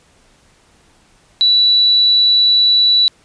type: tone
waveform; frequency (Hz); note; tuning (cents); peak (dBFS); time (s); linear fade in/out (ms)
sine; 3945; B7; -3; -8; 1.41-3.08; 0
effects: pink hiss -52 dBFS RMS until 3.24 s + resampled to 22050 Hz